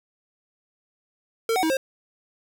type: tone with pitch steps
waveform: square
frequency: 454.3 / 747 / 319.4 / 533 Hz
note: A#4 / F#5 / D#4 / C5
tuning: -45 / +16 / +45 / +32 cents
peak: -21 dBFS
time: 1.49-1.77 s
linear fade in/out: 2 ms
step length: 70 ms
effects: none